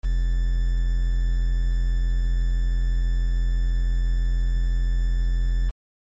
triangle tone with quantisation, 43.03 Hz, F1, 25 cents flat, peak -16 dBFS, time 0.03-5.71 s, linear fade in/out 20 ms, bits 7, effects MP3 32 kbps

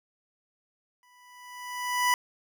25% pulse tone with exponential growth, 987.8 Hz, B5, in tune, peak -16 dBFS, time 1.03-2.14 s, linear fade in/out 1 ms, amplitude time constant 240 ms, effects none

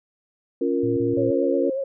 sine chord, Bb minor, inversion first, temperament equal, 277.2 / 349.2 / 466.2 Hz, Db4 / F4 / Bb4, 0 / 0 / 0 cents, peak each -24 dBFS, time 0.61-1.7 s, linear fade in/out 5 ms
sine tone bursts, 116.54 Hz, A#2, in tune, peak -28 dBFS, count 3, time 0.83-1.308 s, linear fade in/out 5 ms, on 140 ms, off 29 ms
sine tone with vibrato, 539 Hz, C#5, 49 cents flat, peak -23 dBFS, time 1.17-1.84 s, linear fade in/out 5 ms, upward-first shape triangle, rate 8.4 Hz, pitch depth 55 cents each way
effects none

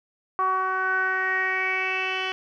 10% pulse tone with low-pass filter sweep, 376.1 Hz, F#4, 28 cents sharp, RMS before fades -25 dBFS, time 0.39-2.32 s, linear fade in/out 0 ms, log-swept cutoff 1100 to 3200 Hz, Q 5.9, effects none

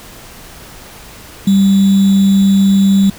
sine tone with sample-and-hold, 196 Hz, G3, in tune, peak -6 dBFS, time 1.47-3.1 s, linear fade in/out 5 ms, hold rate 3675 Hz, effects pink hiss -35 dBFS RMS until 3.18 s

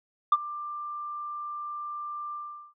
sine tone with ADSR envelope, 1186 Hz, D6, 17 cents sharp, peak -13 dBFS, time 0.32-2.74 s, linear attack 5 ms, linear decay 39 ms, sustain -20 dB, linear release 410 ms, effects tanh soft clip ceiling -13 dBFS

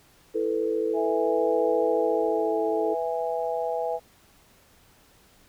sine chord, E suspended fourth, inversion none, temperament equal, 329.6 / 440 / 493.9 Hz, E4 / A4 / B4, 0 / 0 / 0 cents, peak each -30 / -25 / -30 dBFS, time 0.34-2.95 s, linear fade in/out 20 ms
harmonic tone, 164.81 Hz, E3, in tune, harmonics 3 / 4 / 5, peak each -29 / -29 / -31 dBFS, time 0.93-4 s, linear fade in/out 50 ms
effects pink hiss -58 dBFS RMS until 5.48 s

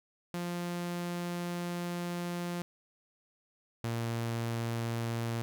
sawtooth tone pair in turn, 174.61 / 116 Hz, F3 / A#2, 0 / -8 cents, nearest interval perfect fifth, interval 708 cents, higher first, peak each -30 / -28 dBFS, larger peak second, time 0.34-2.62 / 3.84-5.42 s, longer first, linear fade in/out 0 ms, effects none

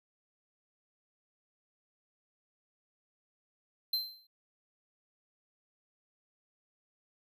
square tone with exponential decay, 4108 Hz, C8, 33 cents flat, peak -27 dBFS, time 3.93-4.27 s, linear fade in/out 5 ms, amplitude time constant 73 ms, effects none

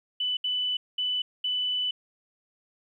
sine tone bursts at uneven times, 2990 Hz, F#7, 17 cents sharp, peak -25 dBFS, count 4, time 0.2-0.37 / 0.44-0.77 / 0.98-1.22 / 1.44-1.91 s, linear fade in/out 5 ms, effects 11-bit

